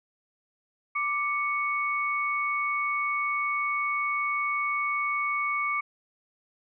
sine tone pair together, 1174.7 / 2220 Hz, D6 / C#7, 0 / +2 cents, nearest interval major seventh, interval 1102 cents, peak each -28 dBFS, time 0.95-5.81 s, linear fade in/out 10 ms, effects none

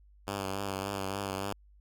5% pulse tone with vibrato, 98 Hz, G2, in tune, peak -22 dBFS, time 0.27-1.53 s, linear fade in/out 5 ms, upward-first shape triangle, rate 3.5 Hz, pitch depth 50 cents each way, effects added 50 Hz sine -56 dBFS peak until 1.8 s

